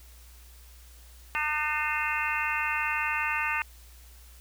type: harmonic tone with a mistuned harmonic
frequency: 302.1 Hz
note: D4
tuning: 49 cents sharp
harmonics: 3 / 4 / 5 / 6 / 7 / 8 / 9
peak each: -34 / -34 / -34 / -34 / -34 / -34 / -34 dBFS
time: 1.35-3.62 s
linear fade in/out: 0 ms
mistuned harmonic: 8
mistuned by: +65 cents
effects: added 60 Hz sine -49 dBFS peak until 4.4 s + white hiss -56 dBFS RMS until 4.4 s